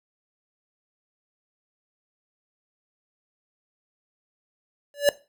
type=tone with exponential growth; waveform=square; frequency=575 Hz; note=D5; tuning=37 cents flat; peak=-12 dBFS; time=4.94-5.09 s; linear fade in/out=1 ms; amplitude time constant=32 ms; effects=noise-tail reverb RT60 0.3 s tail -18 dB re dry